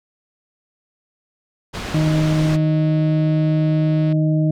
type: low-pass noise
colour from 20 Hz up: pink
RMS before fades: -28 dBFS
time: 1.73-2.57 s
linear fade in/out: 20 ms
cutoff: 5100 Hz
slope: 12 dB/octave
type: click train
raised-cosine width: 0.3 ms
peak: -23 dBFS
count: 438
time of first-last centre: 1.75-4.125 s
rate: 184 Hz
type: harmonic tone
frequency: 155.56 Hz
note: D#3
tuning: in tune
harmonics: 1 / 2 / 4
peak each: -15 / -21 / -27 dBFS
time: 1.94-4.51 s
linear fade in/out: 5 ms
effects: none